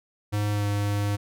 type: tone with pitch glide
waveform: square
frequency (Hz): 103.83 to 102.28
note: G#2 to G#2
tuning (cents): 0 to -26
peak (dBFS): -24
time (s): 0.32-1.17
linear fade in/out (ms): 20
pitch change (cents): -26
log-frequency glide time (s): 0.52-0.66
effects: none